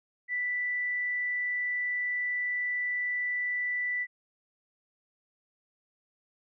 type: tone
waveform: sine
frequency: 1975.5 Hz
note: B6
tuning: in tune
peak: -28 dBFS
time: 0.28-4.07 s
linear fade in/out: 50 ms
effects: none